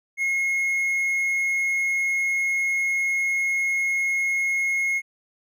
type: tone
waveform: triangle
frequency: 2161 Hz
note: C#7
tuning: 45 cents flat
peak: -19 dBFS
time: 0.17-5.02 s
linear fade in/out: 50 ms
effects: none